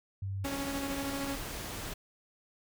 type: tone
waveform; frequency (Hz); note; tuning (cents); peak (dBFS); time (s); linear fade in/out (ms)
sine; 97.4; G2; -11; -33; 0.22-0.45; 5
type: tone with tremolo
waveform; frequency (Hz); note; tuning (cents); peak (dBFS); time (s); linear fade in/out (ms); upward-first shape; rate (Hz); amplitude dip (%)
sawtooth; 277.2; C#4; 0; -29; 0.44-1.36; 10; sine; 13; 40
type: noise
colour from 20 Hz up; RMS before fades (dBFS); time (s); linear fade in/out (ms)
pink; -40; 0.44-1.94; 10
effects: none